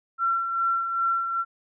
sine tone with tremolo, 1358 Hz, F6, 49 cents flat, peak -20 dBFS, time 0.18-1.45 s, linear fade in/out 50 ms, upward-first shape sine, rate 2.5 Hz, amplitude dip 50%, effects none

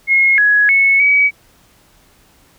sine tone with pitch steps, 2159 / 1675 / 2201 / 2272 Hz, C#7 / G#6 / C#7 / C#7, -46 / +14 / -13 / +42 cents, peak -8 dBFS, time 0.07-1.31 s, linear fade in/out 50 ms, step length 310 ms, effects pink hiss -51 dBFS RMS until 2.58 s

